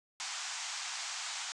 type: band-pass noise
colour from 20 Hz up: white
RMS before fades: -40 dBFS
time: 0.2-1.52 s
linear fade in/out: 0 ms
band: 730 to 7700 Hz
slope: 48 dB/octave
effects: resampled to 24000 Hz